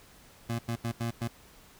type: tone bursts at uneven times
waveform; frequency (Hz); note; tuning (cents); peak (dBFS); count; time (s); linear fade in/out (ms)
25% pulse; 116.54; A#2; 0; -26; 5; 0.49-0.59 / 0.68-0.76 / 0.84-0.92 / 1-1.11 / 1.21-1.28; 10
effects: pink hiss -56 dBFS RMS until 1.79 s